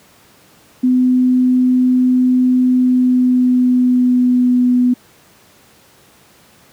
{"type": "tone with pitch glide", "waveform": "sine", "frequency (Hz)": [252.9, 248], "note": ["B3", "B3"], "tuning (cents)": [41, 7], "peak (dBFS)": -9, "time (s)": [0.83, 4.94], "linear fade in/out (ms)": 10, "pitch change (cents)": -34, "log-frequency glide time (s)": [2.66, 4.68], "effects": ["pink hiss -48 dBFS RMS until 6.72 s", "high-pass 100 Hz 12 dB/octave"]}